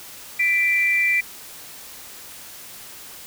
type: tone pair together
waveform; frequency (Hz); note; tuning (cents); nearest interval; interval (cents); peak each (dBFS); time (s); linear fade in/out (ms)
sine; 1984.1 / 2353; B6 / D7; +7 / +3; minor third; 296; -21 / -18; 0.39-1.21; 10
effects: white hiss -40 dBFS RMS until 3.26 s